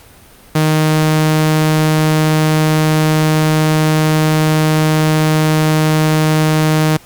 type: tone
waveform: sawtooth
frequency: 155.56 Hz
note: D#3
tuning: in tune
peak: -6 dBFS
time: 0.55-6.97 s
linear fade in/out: 5 ms
effects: pink hiss -42 dBFS RMS until 7.05 s + Opus 48 kbps